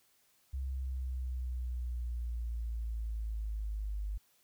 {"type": "linear sweep", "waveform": "sine", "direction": "down", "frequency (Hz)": [66.6, 50.2], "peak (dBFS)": -34, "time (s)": [0.53, 4.18], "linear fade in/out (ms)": 10, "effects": ["white hiss -70 dBFS RMS until 4.43 s"]}